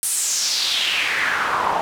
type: noise with band-pass filter sweep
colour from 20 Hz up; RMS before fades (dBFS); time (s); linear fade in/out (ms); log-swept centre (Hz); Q
pink; -21; 0.03-1.81; 0; 10000 to 800; 3.3
effects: none